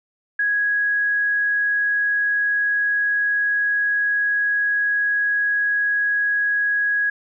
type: tone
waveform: sine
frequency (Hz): 1661.2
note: G#6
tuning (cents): 0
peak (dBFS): -17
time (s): 0.39-7.1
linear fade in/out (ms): 5
effects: none